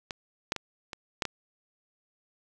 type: clicks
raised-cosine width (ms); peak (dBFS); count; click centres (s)
0.2; -17 / -10 / -16 / -20 / -10 / -14; 6; 0.108 / 0.521 / 0.563 / 0.932 / 1.222 / 1.253
effects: none